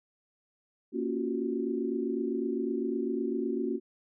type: chord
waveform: sine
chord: Gb major seventh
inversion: first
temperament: equal with one note detuned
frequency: 233.1 / 277.2 / 349.2 / 377.1 Hz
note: Bb3 / Db4 / F4 / Gb4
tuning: 0 / 0 / 0 / +33 cents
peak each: -34 dBFS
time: 0.92-3.8 s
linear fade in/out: 50 ms
effects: none

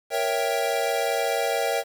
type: chord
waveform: square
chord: A# diminished seventh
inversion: none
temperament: equal with one note detuned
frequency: 468.6 / 554.4 / 659.3 / 784 Hz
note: A#4 / C#5 / E5 / G5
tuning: +9 / 0 / 0 / 0 cents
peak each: -29 dBFS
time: 0.1-1.84 s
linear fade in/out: 50 ms
effects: 8-bit

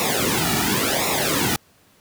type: noise with flanger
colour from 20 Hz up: pink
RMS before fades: -21 dBFS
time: 0-1.56 s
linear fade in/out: 0 ms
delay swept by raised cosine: 0.64 to 1.94 ms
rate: 0.93 Hz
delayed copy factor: -0.8
effects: pink hiss -56 dBFS RMS until 2 s + high-pass 80 Hz 12 dB/octave

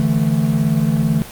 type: chord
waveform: triangle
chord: D suspended second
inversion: none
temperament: equal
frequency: 146.83 / 164.81 / 220 Hz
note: D3 / E3 / A3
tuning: 0 / 0 / 0 cents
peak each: -16 dBFS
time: 0-1.22 s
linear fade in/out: 0 ms
effects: pink hiss -34 dBFS RMS until 1.31 s + Opus 32 kbps

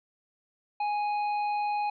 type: tone with tanh clipping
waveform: sine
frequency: 830.6 Hz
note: G#5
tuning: in tune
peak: -28 dBFS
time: 0.8-1.9 s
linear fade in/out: 5 ms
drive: 9 dB
effects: resampled to 11025 Hz

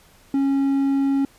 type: tone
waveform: triangle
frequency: 274.8 Hz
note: C#4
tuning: 15 cents flat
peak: -15 dBFS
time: 0.34-1.25 s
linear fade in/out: 2 ms
effects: pink hiss -53 dBFS RMS until 1.38 s + resampled to 32000 Hz

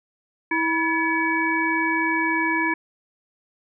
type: harmonic tone with a mistuned harmonic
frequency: 324.4 Hz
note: E4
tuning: 28 cents flat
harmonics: 1 / 3 / 5 / 7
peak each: -25 / -25 / -25 / -25 dBFS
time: 0.51-2.74 s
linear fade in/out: 5 ms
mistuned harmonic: 5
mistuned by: +89 cents
effects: none

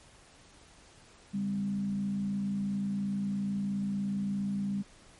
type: tone with frequency modulation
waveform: sine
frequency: 199.2 Hz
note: G3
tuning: 28 cents sharp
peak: -29 dBFS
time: 1.33-4.83 s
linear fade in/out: 20 ms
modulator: 57 Hz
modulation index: 0.41
effects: pink hiss -57 dBFS RMS until 5.19 s + MP3 48 kbps

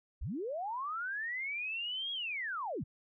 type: linear two-way sweep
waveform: sine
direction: up then down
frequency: 32.03 to 3322 to 76.6 Hz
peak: -35 dBFS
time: 0.21-2.84 s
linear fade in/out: 10 ms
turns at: 2.12 s
effects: none

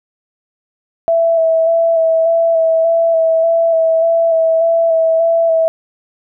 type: tone with vibrato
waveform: sine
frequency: 658 Hz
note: E5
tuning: 3 cents flat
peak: -9 dBFS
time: 1.08-5.68 s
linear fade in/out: 0 ms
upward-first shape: square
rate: 1.7 Hz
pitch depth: 18 cents each way
effects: none

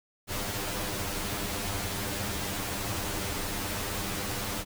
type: noise with comb filter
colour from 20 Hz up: pink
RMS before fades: -33 dBFS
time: 0.27-4.65 s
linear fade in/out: 50 ms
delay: 10 ms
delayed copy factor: +1
effects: none

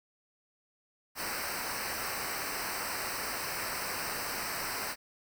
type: noise with comb filter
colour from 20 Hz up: pink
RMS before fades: -36 dBFS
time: 1.15-4.96 s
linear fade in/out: 50 ms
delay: 0.29 ms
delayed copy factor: -0.85
effects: none

